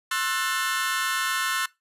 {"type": "chord", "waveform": "sawtooth", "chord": "F# half-diminished seventh", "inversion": "second", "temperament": "just", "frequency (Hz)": [1065.6, 1332, 1480, 1776], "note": ["C6", "E6", "F#6", "A6"], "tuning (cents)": [31, 18, 0, 16], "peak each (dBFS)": -26, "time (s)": [0.11, 1.66], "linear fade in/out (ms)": 5, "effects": ["noise-tail reverb RT60 0.2 s tail -21 dB re dry", "resampled to 32000 Hz"]}